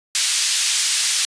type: band-pass noise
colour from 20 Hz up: white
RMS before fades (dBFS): -19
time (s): 0.15-1.25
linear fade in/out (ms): 0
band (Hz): 2600 to 8400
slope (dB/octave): 12
effects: resampled to 22050 Hz